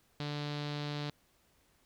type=tone with low-pass filter; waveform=sawtooth; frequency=146.83 Hz; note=D3; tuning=in tune; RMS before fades=-38 dBFS; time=0.2-1.1 s; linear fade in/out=0 ms; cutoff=4100 Hz; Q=3.5; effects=pink hiss -70 dBFS RMS until 1.85 s